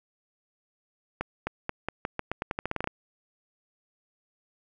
accelerating click train, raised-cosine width 0.5 ms, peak -14 dBFS, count 16, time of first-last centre 1.21-2.874 s, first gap 260 ms, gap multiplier 0.86, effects none

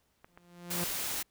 clicks, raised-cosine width 0.5 ms, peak -35 dBFS, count 2, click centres 0.245 / 0.375 s
sawtooth tone with exponential growth, 174.61 Hz, F3, in tune, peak -28 dBFS, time 0.28-0.84 s, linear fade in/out 2 ms, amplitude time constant 120 ms
white noise, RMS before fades -35 dBFS, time 0.7-1.23 s, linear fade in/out 10 ms
effects pink hiss -73 dBFS RMS until 1.3 s

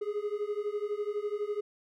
triangle beating tone pair, 409.6 / 421.6 Hz, G#4 / G#4, -24 / +26 cents, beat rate 12 Hz, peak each -32 / -32 dBFS, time 0.01-1.61 s, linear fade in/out 10 ms, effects none

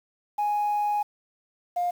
sine tone pair in turn, 830.6 / 706.6 Hz, G#5 / F5, 0 / +20 cents, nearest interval minor third, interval 280 cents, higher first, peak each -21 / -22 dBFS, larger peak first, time 0.38-1.03 / 1.76-1.91 s, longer first, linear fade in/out 10 ms, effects tanh soft clip ceiling -19 dBFS + 8-bit

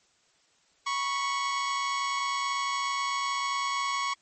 sawtooth tone pair together, 978 / 1107.3 Hz, B5 / C#6, -17 / -2 cents, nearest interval major second, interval 215 cents, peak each -32 / -24 dBFS, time 0.86-4.14 s, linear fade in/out 10 ms, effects white hiss -66 dBFS RMS until 4.21 s + MP3 32 kbps

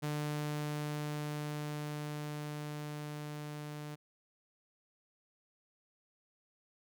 sawtooth tone with level ramp, 149.1 Hz, D3, 27 cents sharp, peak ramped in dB -30 to -38 dBFS, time 0.02-3.96 s, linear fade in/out 20 ms, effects none

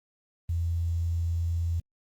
sine tone with quantisation, 84.3 Hz, E2, 39 cents sharp, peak -25 dBFS, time 0.49-1.8 s, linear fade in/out 5 ms, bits 9, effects Opus 32 kbps

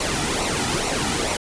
pink noise with flanger, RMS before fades -23 dBFS, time 0-1.37 s, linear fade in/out 5 ms, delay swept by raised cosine 0.6 to 1.9 ms, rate 2.3 Hz, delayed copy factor -0.6, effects resampled to 22050 Hz

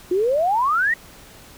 sine exponential sweep, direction up, 346.7 to 1941 Hz, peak -16 dBFS, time 0.11-0.94 s, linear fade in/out 5 ms, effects pink hiss -45 dBFS RMS until 1.57 s

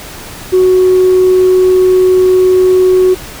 sine tone, 370 Hz, F#4, in tune, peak -3 dBFS, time 0.52-3.15 s, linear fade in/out 20 ms, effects tanh soft clip ceiling -1 dBFS + pink hiss -28 dBFS RMS until 3.4 s

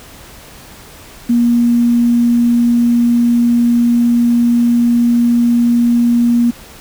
sine tone with quantisation, 237.7 Hz, A#3, 34 cents sharp, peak -8 dBFS, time 1.29-6.51 s, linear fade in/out 10 ms, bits 6, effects pink hiss -37 dBFS RMS until 6.8 s

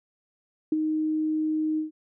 sine tone with ADSR envelope, 311.1 Hz, D#4, in tune, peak -18 dBFS, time 0.72-1.91 s, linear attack 4 ms, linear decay 23 ms, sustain -5 dB, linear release 130 ms, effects none

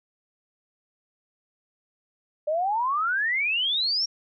sine exponential sweep, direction up, 587.3 to 5650 Hz, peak -22 dBFS, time 2.47-4.06 s, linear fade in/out 10 ms, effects none

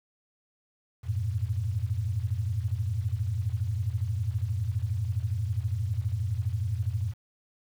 sine tone cluster, 88.6 / 103.3 / 115.6 Hz, F2 / G#2 / A#2, +25 / -9 / -14 cents, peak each -31 dBFS, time 1.03-7.14 s, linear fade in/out 50 ms, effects 9-bit

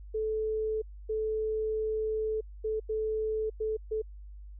sine tone bursts at uneven times, 435.5 Hz, A4, 18 cents flat, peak -28 dBFS, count 6, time 0.14-0.82 / 1.09-2.41 / 2.64-2.8 / 2.89-3.5 / 3.6-3.77 / 3.91-4.02 s, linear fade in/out 10 ms, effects added 50 Hz sine -43 dBFS peak until 4.59 s

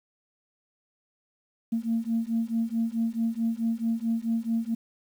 sine beating tone pair, 225.9 / 230.5 Hz, A3 / A#3, +46 / -19 cents, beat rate 4.6 Hz, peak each -27 / -27 dBFS, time 1.72-4.75 s, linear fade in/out 10 ms, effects tanh soft clip ceiling -18 dBFS + 9-bit

